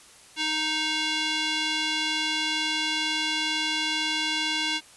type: tone with band-pass filter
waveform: square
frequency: 311.1 Hz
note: D#4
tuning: in tune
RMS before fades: -27 dBFS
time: 0.36-4.81 s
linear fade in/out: 50 ms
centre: 3300 Hz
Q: 1.7
effects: white hiss -51 dBFS RMS until 4.96 s + resampled to 24000 Hz